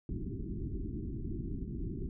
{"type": "low-pass noise", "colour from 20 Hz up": "pink", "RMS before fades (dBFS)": -38, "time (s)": [0.09, 2.09], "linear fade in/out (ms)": 2, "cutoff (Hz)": 390, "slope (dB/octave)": 96, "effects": []}